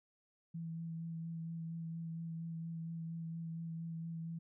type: tone with vibrato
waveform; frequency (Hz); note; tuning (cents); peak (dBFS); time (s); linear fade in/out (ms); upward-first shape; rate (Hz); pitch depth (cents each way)
sine; 164.81; E3; 0; -40; 0.54-4.39; 10; sine; 4.3; 16
effects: none